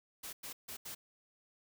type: noise bursts at uneven times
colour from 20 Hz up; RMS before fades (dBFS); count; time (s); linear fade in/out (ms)
white; -45; 4; 0.23-0.33 / 0.43-0.53 / 0.68-0.77 / 0.85-0.95; 10
effects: none